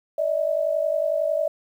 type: tone pair together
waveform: sine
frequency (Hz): 587.3 / 638.3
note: D5 / D#5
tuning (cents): 0 / +44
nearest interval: minor second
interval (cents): 144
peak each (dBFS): -23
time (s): 0.18-1.48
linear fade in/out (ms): 5
effects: 9-bit